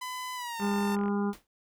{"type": "tone with pitch glide", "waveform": "sawtooth", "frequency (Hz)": [1007, 897.1], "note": ["B5", "A5"], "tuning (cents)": [33, 33], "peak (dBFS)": -31, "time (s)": [0.01, 0.96], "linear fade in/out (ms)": 10, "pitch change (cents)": -200, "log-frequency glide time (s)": [0.35, 0.63]}
{"type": "harmonic tone", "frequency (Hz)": 202.4, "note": "G#3", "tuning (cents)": -44, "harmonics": [1, 2, 4, 5, 6, 7], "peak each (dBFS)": [-27, -33, -39, -41, -43, -44], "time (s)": [0.59, 1.34], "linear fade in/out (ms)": 50}
{"type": "click train", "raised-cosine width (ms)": 0.5, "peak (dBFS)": -29, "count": 22, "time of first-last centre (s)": [0.6, 1.082], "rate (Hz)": 43.6}
{"type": "noise with exponential decay", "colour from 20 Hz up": "pink", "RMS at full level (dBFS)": -43, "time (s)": [1.33, 1.47], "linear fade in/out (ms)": 1, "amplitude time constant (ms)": 29}
{"effects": []}